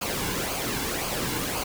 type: noise with flanger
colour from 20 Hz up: pink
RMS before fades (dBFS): -29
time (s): 0.01-1.64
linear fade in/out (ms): 10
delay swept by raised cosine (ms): 0.53 to 1.63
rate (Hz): 1.9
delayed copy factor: -0.55
effects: none